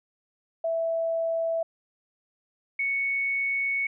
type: tone pair in turn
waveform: sine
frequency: 659.3 / 2218 Hz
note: E5 / C#7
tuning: 0 / 0 cents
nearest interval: octave + major sixth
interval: 2100 cents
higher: second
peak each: -24 dBFS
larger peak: neither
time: 0.64-1.63 / 2.79-3.87 s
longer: second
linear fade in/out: 5 ms
effects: none